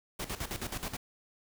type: noise with tremolo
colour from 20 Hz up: pink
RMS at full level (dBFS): -36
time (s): 0.19-0.97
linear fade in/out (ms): 10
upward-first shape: square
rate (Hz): 9.4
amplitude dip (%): 75
effects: none